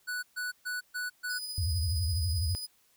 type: tone bursts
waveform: square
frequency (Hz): 1480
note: F#6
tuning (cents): 0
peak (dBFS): -33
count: 5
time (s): 0.07-1.39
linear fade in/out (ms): 20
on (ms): 160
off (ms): 130
type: tone with tremolo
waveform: sawtooth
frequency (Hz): 4978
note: D#8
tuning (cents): 0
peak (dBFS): -32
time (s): 1.29-2.67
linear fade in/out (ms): 20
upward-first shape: sine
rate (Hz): 15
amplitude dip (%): 35
type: tone with vibrato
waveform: sine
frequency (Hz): 84.8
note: E2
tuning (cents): +50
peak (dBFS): -27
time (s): 1.58-2.55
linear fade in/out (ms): 0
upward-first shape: sine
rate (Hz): 12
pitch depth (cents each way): 220
effects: white hiss -67 dBFS RMS until 2.96 s